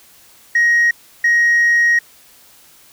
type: tone bursts at uneven times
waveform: sine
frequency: 1883 Hz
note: A#6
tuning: 17 cents sharp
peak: -8 dBFS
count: 2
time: 0.55-0.91 / 1.24-1.99 s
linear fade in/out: 5 ms
effects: tanh soft clip ceiling -8 dBFS + white hiss -47 dBFS RMS until 2.92 s